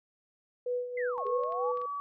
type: tone with tremolo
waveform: sine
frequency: 492.8 Hz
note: B4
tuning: 4 cents flat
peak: -28 dBFS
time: 0.66-1.86 s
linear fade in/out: 5 ms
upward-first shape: sine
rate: 3.2 Hz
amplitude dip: 65%
type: linear two-way sweep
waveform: sine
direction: down then up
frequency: 2113 to 401 to 885 Hz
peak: -36 dBFS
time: 0.97-1.72 s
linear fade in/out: 5 ms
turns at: 1.26 s
type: tone with pitch glide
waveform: sine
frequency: 1094 to 1141.8 Hz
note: C#6 to D6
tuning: -23 to -49 cents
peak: -33 dBFS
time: 1.18-2 s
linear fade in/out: 0 ms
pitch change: +74 cents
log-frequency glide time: 1.53-1.7 s
type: clicks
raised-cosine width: 0.3 ms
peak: -37 dBFS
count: 5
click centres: 1.267 / 1.436 / 1.523 / 1.773 / 1.816 s
effects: none